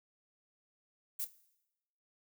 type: noise with echo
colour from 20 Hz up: violet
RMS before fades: -37 dBFS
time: 1.19-1.25 s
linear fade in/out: 10 ms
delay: 26 ms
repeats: 2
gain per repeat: -13 dB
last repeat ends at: 1.302 s
effects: noise-tail reverb RT60 0.9 s tail -18 dB re dry